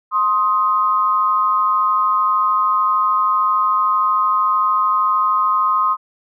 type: tone pair together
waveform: sine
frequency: 1052.2 / 1254 Hz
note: C6 / D#6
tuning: +9 / +13 cents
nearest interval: minor third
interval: 304 cents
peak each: -16 dBFS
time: 0.11-5.97 s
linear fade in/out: 50 ms
effects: none